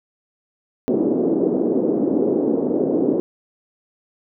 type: band-pass noise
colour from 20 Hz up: pink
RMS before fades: -19 dBFS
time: 0.88-3.2 s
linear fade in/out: 0 ms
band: 260 to 440 Hz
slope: 24 dB/octave
effects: none